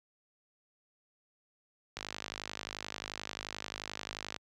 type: click train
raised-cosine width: 0.2 ms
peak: -20 dBFS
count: 124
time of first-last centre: 1.97-4.363 s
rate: 51.4 Hz
effects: high-pass 60 Hz 12 dB/octave